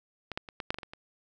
clicks, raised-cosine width 0.3 ms, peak -20 / -16 / -27 / -19 / -12 / -22 / -21 / -25 / -27 dBFS, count 9, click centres 0.317 / 0.375 / 0.488 / 0.602 / 0.705 / 0.744 / 0.786 / 0.832 / 0.935 s, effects none

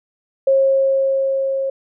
sine tone with level ramp, 540 Hz, C#5, 45 cents flat, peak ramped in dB -10 to -18 dBFS, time 0.47-1.7 s, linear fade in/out 5 ms, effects none

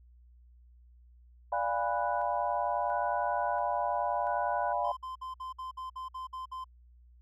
sine chord, D diminished seventh, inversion none, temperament equal with one note detuned, 587.3 / 698.5 / 817.8 / 987.8 Hz, D5 / F5 / Ab5 / Cb6, 0 / 0 / -27 / 0 cents, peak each -35 / -33 / -34 / -33 dBFS, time 1.52-4.92 s, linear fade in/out 5 ms
sine tone with tremolo, 1480 Hz, F#6, in tune, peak -40 dBFS, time 1.53-4.73 s, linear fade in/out 10 ms, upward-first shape square, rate 0.73 Hz, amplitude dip 60%
triangle tone bursts, 1034 Hz, C6, 21 cents flat, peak -35 dBFS, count 10, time 4.84-6.644 s, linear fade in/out 10 ms, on 130 ms, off 56 ms
effects added 60 Hz sine -55 dBFS peak until 7.21 s

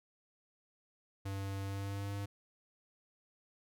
square tone with pitch glide, 98 to 100.46 Hz, G2 to G2, 0 to +43 cents, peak -38 dBFS, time 1.25-2.26 s, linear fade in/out 10 ms, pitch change +43 cents, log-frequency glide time 1.64-2.13 s, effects none

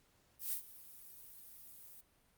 violet noise with ADSR envelope, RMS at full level -36 dBFS, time 0.39-2.01 s, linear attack 130 ms, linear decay 94 ms, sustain -19 dB, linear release 8 ms, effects pink hiss -72 dBFS RMS until 2.37 s + Opus 48 kbps

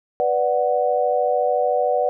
sine chord, B minor, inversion none, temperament equal, 493.9 / 587.3 / 740 Hz, B4 / D5 / F#5, 0 / 0 / 0 cents, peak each -21 dBFS, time 0.2-2.09 s, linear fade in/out 0 ms, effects none

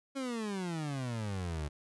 30% pulse exponential sweep, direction down, 277.2 to 71.8 Hz, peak -32 dBFS, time 0.15-1.69 s, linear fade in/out 20 ms, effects resampled to 24000 Hz

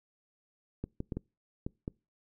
clicks, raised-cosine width 3 ms, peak -22 dBFS, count 6, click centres 0.84 / 1.004 / 1.122 / 1.17 / 1.665 / 1.879 s, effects noise-tail reverb RT60 0.3 s tail -26 dB re dry

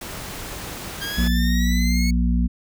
pink noise, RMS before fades -33 dBFS, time 0.01-1.28 s, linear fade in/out 5 ms
20% pulse exponential sweep, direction up, 1600 to 2217 Hz, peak -22 dBFS, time 1.01-2.11 s, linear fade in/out 10 ms
harmonic tone, 59.7 Hz, A#1, 42 cents sharp, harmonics 1 / 3 / 4, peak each -18 / -23 / -24 dBFS, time 1.17-2.48 s, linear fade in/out 20 ms
effects none

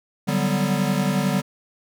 square chord, G major seventh, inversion second, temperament equal, 146.83 / 185 / 196 / 246.9 Hz, D3 / F#3 / G3 / B3, 0 / 0 / 0 / 0 cents, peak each -26 / -26 / -24 / -28 dBFS, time 0.27-1.42 s, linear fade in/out 20 ms, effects none

